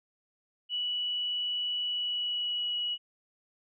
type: tone with pitch glide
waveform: sine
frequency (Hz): 2947 to 2922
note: F#7 to F#7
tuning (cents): -8 to -22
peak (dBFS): -29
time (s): 0.69-2.98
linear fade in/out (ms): 50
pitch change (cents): -14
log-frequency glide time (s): 1.84-2.76
effects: none

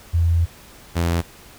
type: tone pair in turn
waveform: sine / sawtooth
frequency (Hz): 84.2 / 84.88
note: E2 / F2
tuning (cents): +37 / -49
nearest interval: unison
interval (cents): 14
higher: second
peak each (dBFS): -14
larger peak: neither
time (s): 0.13-0.46 / 0.95-1.22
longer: first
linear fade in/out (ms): 20
effects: pink hiss -45 dBFS RMS until 1.58 s

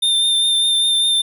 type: tone with vibrato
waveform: square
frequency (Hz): 3600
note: A7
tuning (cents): +39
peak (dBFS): -14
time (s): 0.02-1.22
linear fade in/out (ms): 10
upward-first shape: sine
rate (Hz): 5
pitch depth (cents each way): 17
effects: none

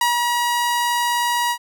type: tone with ADSR envelope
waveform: sawtooth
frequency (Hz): 959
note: A#5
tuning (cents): +49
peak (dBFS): -11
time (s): 0.01-1.58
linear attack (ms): 3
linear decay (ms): 140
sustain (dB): -3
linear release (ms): 73
effects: none

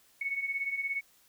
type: beating tone pair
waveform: sine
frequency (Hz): 2200 / 2217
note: C#7 / C#7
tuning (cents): -14 / 0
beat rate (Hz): 17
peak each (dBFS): -37 / -32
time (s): 0.21-1.01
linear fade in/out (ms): 5
effects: white hiss -64 dBFS RMS until 1.28 s

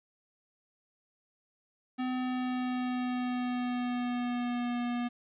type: tone with pitch glide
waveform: square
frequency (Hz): 254.3 to 241.7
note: C4 to B3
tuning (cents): -49 to -37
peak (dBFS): -31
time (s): 1.98-5.09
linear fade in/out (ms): 20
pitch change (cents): -88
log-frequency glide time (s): 2.12-4.81
effects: resampled to 8000 Hz + 10-bit

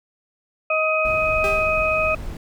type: harmonic tone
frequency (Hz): 629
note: D#5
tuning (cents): +19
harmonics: 1 / 2 / 4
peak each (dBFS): -21 / -24 / -21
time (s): 0.7-2.15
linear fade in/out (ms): 5
type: noise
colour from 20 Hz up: brown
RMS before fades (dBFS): -31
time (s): 1.05-2.37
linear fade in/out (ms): 2
type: tone with exponential decay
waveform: sawtooth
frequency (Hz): 398.5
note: G4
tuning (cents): +28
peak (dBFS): -20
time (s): 1.44-1.9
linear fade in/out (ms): 1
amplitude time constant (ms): 100
effects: none

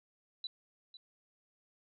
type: tone with echo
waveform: sine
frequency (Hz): 3966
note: B7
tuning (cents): +7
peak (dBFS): -37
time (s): 0.44-0.47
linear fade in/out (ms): 2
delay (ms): 500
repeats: 1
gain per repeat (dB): -13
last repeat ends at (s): 0.97
effects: none

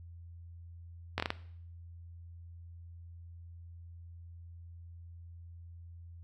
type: slowing click train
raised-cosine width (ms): 0.3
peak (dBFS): -15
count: 5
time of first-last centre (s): 1.18-1.304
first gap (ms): 19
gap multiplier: 1.34
effects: noise-tail reverb RT60 0.6 s tail -17 dB re dry + added 85 Hz sine -47 dBFS peak until 6.23 s

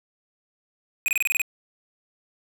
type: tone bursts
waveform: square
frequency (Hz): 2496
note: D#7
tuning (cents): +5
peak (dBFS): -20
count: 8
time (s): 1.06-1.417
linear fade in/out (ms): 0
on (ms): 21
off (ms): 27
effects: none

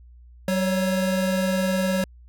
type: tone pair together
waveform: square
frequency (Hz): 190.25 / 551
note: F#3 / C#5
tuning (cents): +48 / -11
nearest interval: octave + tritone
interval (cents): 1841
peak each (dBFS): -23 / -26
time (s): 0.48-2.04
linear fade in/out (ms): 2
effects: added 60 Hz sine -45 dBFS peak until 2.28 s

